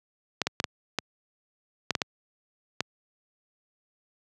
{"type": "clicks", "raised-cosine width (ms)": 0.2, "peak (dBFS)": -8, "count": 9, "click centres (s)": [0.417, 0.47, 0.601, 0.642, 0.987, 1.907, 1.952, 2.018, 2.806], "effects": ["high-pass 100 Hz 12 dB/octave"]}